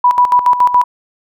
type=tone with tremolo; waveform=sine; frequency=984 Hz; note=B5; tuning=7 cents flat; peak=-5 dBFS; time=0.04-0.84 s; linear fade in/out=5 ms; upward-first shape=square; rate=7.1 Hz; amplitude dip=70%; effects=none